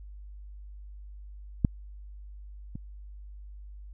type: clicks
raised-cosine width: 5 ms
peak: -9 / -24 dBFS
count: 2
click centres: 1.648 / 2.755 s
effects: added 50 Hz sine -42 dBFS peak until 3.93 s